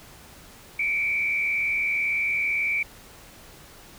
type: tone with frequency modulation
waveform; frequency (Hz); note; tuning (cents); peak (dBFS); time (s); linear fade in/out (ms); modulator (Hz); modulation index
sine; 2308; D7; -31; -22; 0.79-2.83; 5; 77.9; 1
effects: pink hiss -48 dBFS RMS until 3.98 s